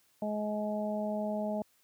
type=harmonic tone; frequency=211.1 Hz; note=G#3; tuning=29 cents sharp; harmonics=1 / 2 / 3 / 4; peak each=-34 / -43 / -34 / -42 dBFS; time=0.22-1.62 s; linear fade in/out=2 ms; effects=white hiss -69 dBFS RMS until 1.83 s + high-pass 60 Hz 12 dB/octave